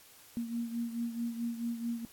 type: beating tone pair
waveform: sine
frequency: 233.1 / 237.7 Hz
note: A#3 / A#3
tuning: 0 / +34 cents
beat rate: 4.6 Hz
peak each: -34 / -40 dBFS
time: 0.37-2.05 s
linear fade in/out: 0 ms
effects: white hiss -57 dBFS RMS until 2.12 s + AAC 64 kbps